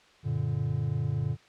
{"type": "chord", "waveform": "triangle", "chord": "Gb augmented", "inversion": "none", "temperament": "just", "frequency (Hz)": [92.5, 115.62, 144.53], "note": ["Gb2", "Bb2", "D3"], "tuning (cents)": [0, -14, -27], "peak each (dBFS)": [-33, -28, -28], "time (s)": [0.23, 1.37], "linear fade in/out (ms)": 50, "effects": ["white hiss -58 dBFS RMS until 1.48 s", "low-pass 4000 Hz 12 dB/octave"]}